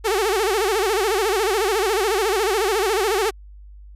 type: tone with vibrato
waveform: sawtooth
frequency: 409.7 Hz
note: G#4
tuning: 24 cents flat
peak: -14 dBFS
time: 0.04-3.31 s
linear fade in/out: 20 ms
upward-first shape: sine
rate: 14 Hz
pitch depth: 180 cents each way
effects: added 50 Hz sine -39 dBFS peak until 3.95 s + resampled to 32000 Hz